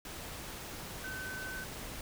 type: tone in noise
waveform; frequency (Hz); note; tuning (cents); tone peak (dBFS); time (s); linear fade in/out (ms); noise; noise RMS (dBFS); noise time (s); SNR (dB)
sine; 1524; G6; -49; -40; 1.04-1.64; 2; pink; -44; 0.05-2.01; +1
effects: none